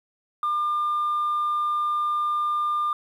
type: tone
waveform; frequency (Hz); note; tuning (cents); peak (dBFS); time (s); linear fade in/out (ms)
sine; 1200; D6; +37; -20; 0.43-2.93; 2
effects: tanh soft clip ceiling -19 dBFS + 9-bit